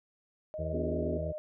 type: tone with pitch glide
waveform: sine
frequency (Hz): 620 to 610.8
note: D#5 to D#5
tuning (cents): -6 to -32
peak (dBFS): -36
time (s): 0.54-1.38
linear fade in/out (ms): 0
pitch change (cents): -26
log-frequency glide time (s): 0.76-1.01
type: harmonic tone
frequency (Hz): 80.1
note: E2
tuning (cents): -49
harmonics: 1 / 2 / 4 / 5 / 6 / 7 / 8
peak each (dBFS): -36 / -38 / -47 / -48 / -44 / -47 / -44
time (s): 0.58-1.33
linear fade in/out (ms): 20
type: chord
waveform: sine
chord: B diminished seventh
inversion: none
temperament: equal with one note detuned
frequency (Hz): 246.9 / 293.7 / 357.8 / 415.3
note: B3 / D4 / F4 / Ab4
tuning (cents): 0 / 0 / +42 / 0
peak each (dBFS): -37 / -41 / -38 / -38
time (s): 0.73-1.18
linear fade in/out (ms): 5
effects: none